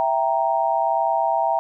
sine chord, E diminished, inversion none, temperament equal with one note detuned, 662.3 / 784 / 932.3 Hz, E5 / G5 / Bb5, +8 / 0 / 0 cents, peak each -22 dBFS, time 0-1.59 s, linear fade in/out 0 ms, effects none

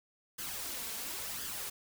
white noise with flanger, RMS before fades -40 dBFS, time 0.38-1.7 s, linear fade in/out 10 ms, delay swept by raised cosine 0.62 to 4.52 ms, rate 0.95 Hz, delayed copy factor +0.55, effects none

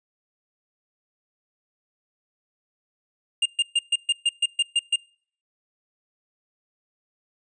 square tone bursts, 2812 Hz, F7, 11 cents sharp, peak -18 dBFS, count 10, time 3.42-4.96 s, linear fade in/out 5 ms, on 37 ms, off 130 ms, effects noise-tail reverb RT60 0.5 s tail -26 dB re dry + resampled to 22050 Hz

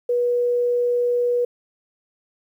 sine tone, 485.4 Hz, B4, 30 cents flat, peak -17 dBFS, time 0.09-1.45 s, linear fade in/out 5 ms, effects 9-bit

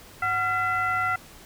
sine tone with frequency modulation, 1378 Hz, F6, 24 cents flat, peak -22 dBFS, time 0.22-1.16 s, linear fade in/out 5 ms, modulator 638 Hz, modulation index 0.95, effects pink hiss -48 dBFS RMS until 1.45 s

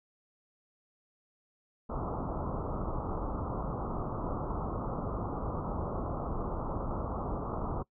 pink low-pass noise, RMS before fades -35 dBFS, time 1.89-7.83 s, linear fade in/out 10 ms, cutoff 1300 Hz, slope 96 dB/octave, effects noise-tail reverb RT60 0.1 s tail -22 dB re dry

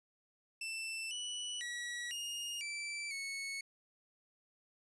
sawtooth tone with pitch steps, 2664 / 2956 / 1926 / 2847 / 2330 / 2205 Hz, E7 / F#7 / B6 / F7 / D7 / C#7, +18 / -2 / -44 / +33 / -14 / -10 cents, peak -36 dBFS, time 0.61-3.61 s, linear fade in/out 5 ms, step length 500 ms, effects resampled to 24000 Hz + 13-bit

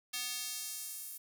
square tone with high-pass filter sweep, 246.9 Hz, B3, in tune, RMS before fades -41 dBFS, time 0.13-1.18 s, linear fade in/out 10 ms, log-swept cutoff 3100 to 12000 Hz, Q 0.81, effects none

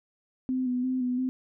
sine tone with vibrato, 253.2 Hz, B3, 43 cents sharp, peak -25 dBFS, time 0.49-1.29 s, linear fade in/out 0 ms, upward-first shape square, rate 2.9 Hz, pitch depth 29 cents each way, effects none

